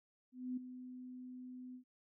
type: tone with ADSR envelope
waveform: sine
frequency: 252.4 Hz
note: B3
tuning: 38 cents sharp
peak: -36 dBFS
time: 0.32-1.84 s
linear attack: 250 ms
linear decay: 9 ms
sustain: -11 dB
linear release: 94 ms
effects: none